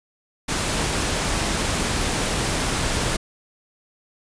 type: noise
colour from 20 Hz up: pink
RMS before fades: -23 dBFS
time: 0.48-3.17 s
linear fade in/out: 10 ms
effects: resampled to 22050 Hz